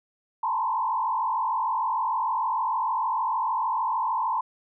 sine tone with frequency modulation, 960 Hz, B5, 49 cents flat, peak -23 dBFS, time 0.43-4.41 s, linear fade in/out 5 ms, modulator 46.6 Hz, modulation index 1.9, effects none

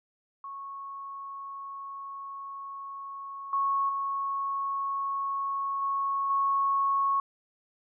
sine tone with level steps, 1102 Hz, C#6, 11 cents flat, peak -37 / -24 / -28 / -26 / -23 dBFS, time 0.44-7.2 s, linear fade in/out 2 ms, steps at 3.53 / 3.89 / 5.82 / 6.3 s, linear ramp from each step 2 ms, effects none

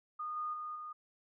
sine tone with level steps, 1227 Hz, D#6, 25 cents flat, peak -37 / -35 / -39 / -42 dBFS, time 0.19-0.93 s, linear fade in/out 10 ms, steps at 0.36 / 0.53 / 0.75 s, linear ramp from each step 10 ms, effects none

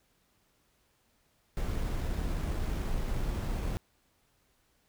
brown noise with sample-and-hold, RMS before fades -32 dBFS, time 1.57-3.77 s, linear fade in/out 0 ms, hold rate 8820 Hz, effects pink hiss -71 dBFS RMS until 4.88 s

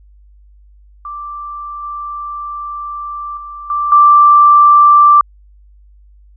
sine tone with level steps, 1174.7 Hz, D6, in tune, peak -23 / -21 / -26 / -13 / -3 dBFS, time 1.05-5.21 s, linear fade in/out 2 ms, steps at 1.83 / 3.37 / 3.7 / 3.92 s, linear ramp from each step 2 ms, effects added 50 Hz sine -41 dBFS peak until 6.36 s

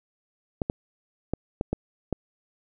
clicks, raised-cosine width 2 ms, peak -12 dBFS, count 6, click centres 0.618 / 0.699 / 1.336 / 1.611 / 1.73 / 2.127 s, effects none

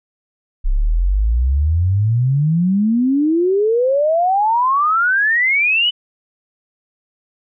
sine exponential sweep, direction up, 31.67 to 3023 Hz, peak -12 dBFS, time 0.64-5.91 s, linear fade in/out 20 ms, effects none

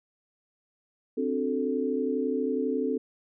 sine chord, D dominant seventh, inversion third, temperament equal, 261.6 / 293.7 / 370 / 440 Hz, C4 / D4 / F#4 / A4, 0 / 0 / 0 / 0 cents, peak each -29 / -33 / -35 / -29 dBFS, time 1.17-2.98 s, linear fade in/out 10 ms, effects none

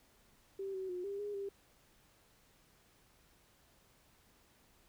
sine tone with pitch steps, 389.9 / 378.4 / 359.5 / 399 / 411.8 / 396.9 Hz, G4 / F#4 / F#4 / G4 / G#4 / G4, -9 / +39 / -50 / +31 / -15 / +22 cents, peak -38 dBFS, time 0.59-1.49 s, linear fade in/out 5 ms, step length 150 ms, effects pink hiss -68 dBFS RMS until 4.88 s

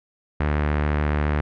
sawtooth tone with low-pass filter, 74.4 Hz, D2, 23 cents sharp, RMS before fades -22 dBFS, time 0.4-1.41 s, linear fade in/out 5 ms, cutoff 1900 Hz, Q 1.7, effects none

